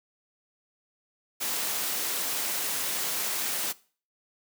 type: noise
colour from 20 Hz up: white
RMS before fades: -30 dBFS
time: 1.4-3.73 s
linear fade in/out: 20 ms
effects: noise-tail reverb RT60 0.4 s tail -20 dB re dry + high-pass 200 Hz 12 dB/octave